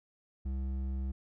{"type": "tone with hard clipping", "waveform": "sine", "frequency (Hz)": 66.1, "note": "C2", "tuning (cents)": 18, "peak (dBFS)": -34, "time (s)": [0.45, 1.12], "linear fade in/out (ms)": 10, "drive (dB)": 8, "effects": []}